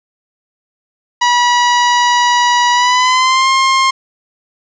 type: tone with pitch glide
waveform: sawtooth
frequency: 970 to 1063.9 Hz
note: B5 to C6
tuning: -31 to +29 cents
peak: -5 dBFS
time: 1.21-3.91 s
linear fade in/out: 10 ms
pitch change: +160 cents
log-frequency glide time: 2.72-3.49 s
effects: resampled to 16000 Hz + 7-bit